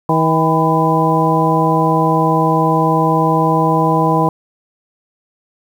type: harmonic tone with a mistuned harmonic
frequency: 160 Hz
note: D#3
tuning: 49 cents sharp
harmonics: 1 / 2 / 3 / 4 / 5 / 6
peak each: -16 / -18 / -19 / -21 / -18 / -16 dBFS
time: 0.09-4.29 s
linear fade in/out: 2 ms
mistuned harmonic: 6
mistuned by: +70 cents
effects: 7-bit